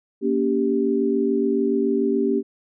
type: chord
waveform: sine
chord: G diminished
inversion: first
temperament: just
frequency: 235.2 / 282.2 / 392 Hz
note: Bb3 / Db4 / G4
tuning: +16 / +31 / 0 cents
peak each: -23 / -23 / -21 dBFS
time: 0.21-2.43 s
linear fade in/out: 50 ms
effects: none